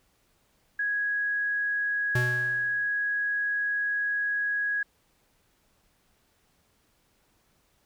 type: tone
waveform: sine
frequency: 1661.2 Hz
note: G#6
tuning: in tune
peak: -25 dBFS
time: 0.79-4.83 s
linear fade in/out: 5 ms
type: tone with exponential decay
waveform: square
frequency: 123.47 Hz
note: B2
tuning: in tune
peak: -23 dBFS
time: 2.15-2.89 s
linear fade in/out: 5 ms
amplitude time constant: 160 ms
effects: pink hiss -68 dBFS RMS until 7.85 s